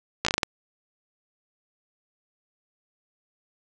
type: slowing click train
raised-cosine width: 0.2 ms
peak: -5 dBFS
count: 7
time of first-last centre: 0.25-0.432 s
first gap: 15 ms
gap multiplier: 1.28
effects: resampled to 22050 Hz + 7-bit